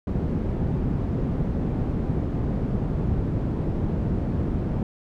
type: low-pass noise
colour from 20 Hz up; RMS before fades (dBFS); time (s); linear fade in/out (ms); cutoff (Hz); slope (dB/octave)
white; -25; 0.07-4.83; 2; 200; 12
effects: none